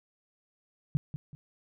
sine tone with echo, 146.83 Hz, D3, in tune, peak -22 dBFS, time 0.95-0.97 s, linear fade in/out 0 ms, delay 190 ms, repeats 2, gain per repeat -10 dB, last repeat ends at 1.35 s, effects none

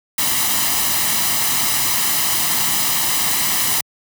white noise with comb filter, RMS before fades -18 dBFS, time 0.18-3.81 s, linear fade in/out 5 ms, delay 1 ms, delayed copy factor +0.6, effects high-pass 100 Hz 12 dB/octave

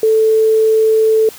sine tone, 440 Hz, A4, in tune, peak -8 dBFS, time 0.03-1.29 s, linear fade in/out 2 ms, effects white hiss -36 dBFS RMS until 1.38 s

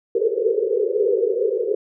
pink band-pass noise, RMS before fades -20 dBFS, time 0.15-1.75 s, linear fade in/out 5 ms, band 390 to 500 Hz, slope 96 dB/octave, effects none

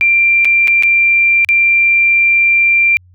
sine tone with dropouts, 2368 Hz, D7, 14 cents sharp, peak -7 dBFS, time 0.01-2.97 s, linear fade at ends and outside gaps 0 ms, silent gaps 0.447-0.453 / 0.674-0.68 / 0.825-0.834 / 1.447-1.489 s, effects added 90 Hz sine -42 dBFS peak until 3.14 s

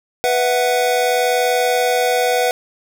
square chord, B suspended fourth, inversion none, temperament equal, 493.9 / 659.3 / 740 Hz, B4 / E5 / F#5, 0 / 0 / 0 cents, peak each -18 / -23 / -19 dBFS, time 0.24-2.51 s, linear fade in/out 0 ms, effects none

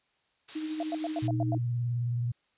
blue noise, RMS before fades -36 dBFS, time 0.48-1.28 s, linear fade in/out 10 ms
sine tone with tremolo, 311.1 Hz, D#4, in tune, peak -30 dBFS, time 0.55-1.58 s, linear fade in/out 10 ms, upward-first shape sine, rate 13 Hz, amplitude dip 40%
sine tone bursts, 680 Hz, F5, 46 cents flat, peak -30 dBFS, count 7, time 0.8-1.549 s, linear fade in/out 2 ms, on 29 ms, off 91 ms
sine tone with vibrato, 119.9 Hz, A#2, 49 cents sharp, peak -27 dBFS, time 1.22-2.32 s, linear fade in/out 10 ms, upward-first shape triangle, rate 19 Hz, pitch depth 53 cents each way
effects white hiss -72 dBFS RMS until 2.57 s + resampled to 8000 Hz

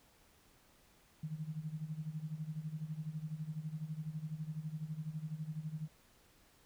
sine tone with tremolo, 155.56 Hz, D#3, in tune, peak -36 dBFS, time 1.23-5.88 s, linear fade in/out 5 ms, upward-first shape sine, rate 12 Hz, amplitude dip 80%, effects pink hiss -67 dBFS RMS until 6.65 s

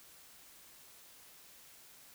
silence, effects white hiss -58 dBFS RMS until 2.14 s

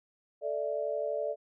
sine chord, A suspended fourth, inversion none, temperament equal, 440 / 587.3 / 659.3 Hz, A4 / D5 / E5, 0 / 0 / 0 cents, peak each -36 / -32 / -37 dBFS, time 0.41-1.36 s, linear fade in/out 50 ms, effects none

